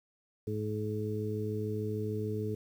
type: harmonic tone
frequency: 106.7 Hz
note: G#2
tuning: 47 cents sharp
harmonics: 1 / 2 / 3 / 4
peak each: -35 / -39 / -41 / -36 dBFS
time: 0.47-2.55 s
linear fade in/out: 5 ms
effects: 10-bit